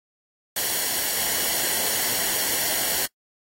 white noise with comb filter, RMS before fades -24 dBFS, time 0.56-3.06 s, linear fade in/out 5 ms, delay 0.8 ms, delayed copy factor -0.55, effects noise-tail reverb RT60 0.1 s tail -22 dB re dry + AAC 48 kbps

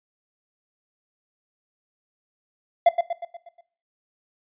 triangle tone with echo, 686 Hz, F5, 31 cents flat, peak -9 dBFS, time 2.86-2.89 s, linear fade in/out 5 ms, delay 120 ms, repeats 6, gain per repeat -6 dB, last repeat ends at 3.61 s, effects noise-tail reverb RT60 0.4 s tail -17 dB re dry + resampled to 8000 Hz

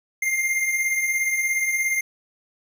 square beating tone pair, 2093 / 2110 Hz, C7 / C7, 0 / +14 cents, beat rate 17 Hz, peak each -30 / -22 dBFS, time 0.22-2.01 s, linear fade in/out 5 ms, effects none

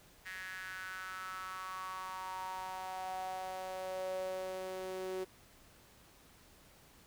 sawtooth tone with high-pass filter sweep, 186.9 Hz, F#3, 18 cents sharp, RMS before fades -42 dBFS, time 0.25-5.25 s, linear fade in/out 20 ms, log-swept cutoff 1800 to 400 Hz, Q 6.4, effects pink hiss -62 dBFS RMS until 7.06 s

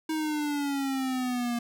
square exponential sweep, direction down, 317.6 to 235.4 Hz, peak -28 dBFS, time 0.09-1.59 s, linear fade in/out 5 ms, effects none

